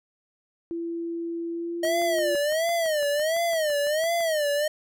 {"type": "tone with pitch glide", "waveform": "sine", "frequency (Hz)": [336.5, 349], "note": ["E4", "F4"], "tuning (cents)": [36, -1], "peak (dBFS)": -28, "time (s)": [0.71, 2.35], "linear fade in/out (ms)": 0, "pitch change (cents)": 63, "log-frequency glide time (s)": [1.51, 2.13]}
{"type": "tone with vibrato", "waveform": "square", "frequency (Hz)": 626, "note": "D#5", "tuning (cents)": 10, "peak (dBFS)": -23, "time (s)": [1.83, 4.68], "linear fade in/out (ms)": 5, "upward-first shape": "sine", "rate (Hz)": 1.4, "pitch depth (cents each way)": 150}
{"type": "click train", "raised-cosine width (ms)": 0.5, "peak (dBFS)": -29, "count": 15, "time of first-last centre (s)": [1.85, 4.207], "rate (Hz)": 5.94}
{"effects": []}